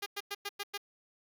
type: tone bursts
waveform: 5% pulse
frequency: 405.3 Hz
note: G#4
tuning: 42 cents flat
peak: -24 dBFS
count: 6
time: 0.02-0.778 s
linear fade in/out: 10 ms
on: 43 ms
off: 100 ms
effects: none